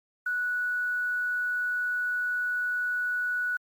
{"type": "tone with quantisation", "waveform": "sine", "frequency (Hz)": 1473, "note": "F#6", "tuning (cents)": -8, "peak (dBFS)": -26, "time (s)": [0.26, 3.57], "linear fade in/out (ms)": 5, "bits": 9, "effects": ["Opus 48 kbps"]}